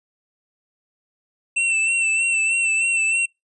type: tone with vibrato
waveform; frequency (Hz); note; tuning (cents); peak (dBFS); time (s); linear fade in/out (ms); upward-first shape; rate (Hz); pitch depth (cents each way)
square; 2684; E7; +31; -18; 1.56-3.26; 10; sine; 3.2; 35
effects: noise-tail reverb RT60 0.2 s tail -26 dB re dry + resampled to 24000 Hz